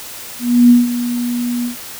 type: tone with ADSR envelope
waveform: sine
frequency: 241.8 Hz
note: B3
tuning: 36 cents flat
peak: -3 dBFS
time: 0.39-1.76 s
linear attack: 310 ms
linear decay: 170 ms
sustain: -13 dB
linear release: 110 ms
effects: white hiss -31 dBFS RMS until 1.99 s